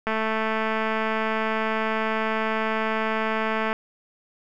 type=click train; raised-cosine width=0.5 ms; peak=-11 dBFS; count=806; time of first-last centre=0.07-3.729 s; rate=220 Hz; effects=none